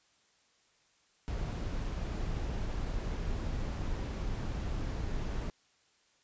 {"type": "noise", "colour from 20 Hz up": "brown", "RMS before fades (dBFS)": -35, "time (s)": [1.28, 5.5], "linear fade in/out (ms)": 0, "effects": ["white hiss -69 dBFS RMS until 6.23 s", "resampled to 16000 Hz"]}